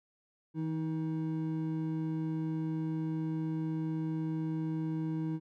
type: tone pair together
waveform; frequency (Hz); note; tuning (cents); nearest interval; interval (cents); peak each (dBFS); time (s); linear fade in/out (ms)
triangle; 160.3 / 316; E3 / D#4; -48 / +27; octave; 1175; -32 / -33; 0.54-5.4; 50
effects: none